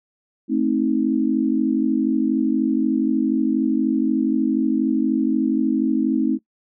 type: chord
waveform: sine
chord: A diminished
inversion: none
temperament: just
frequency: 220 / 264 / 316.8 Hz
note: A3 / C4 / Eb4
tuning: 0 / +16 / +31 cents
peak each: -22 / -20 / -21 dBFS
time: 0.48-6.39 s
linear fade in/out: 50 ms
effects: noise-tail reverb RT60 0.1 s tail -20 dB re dry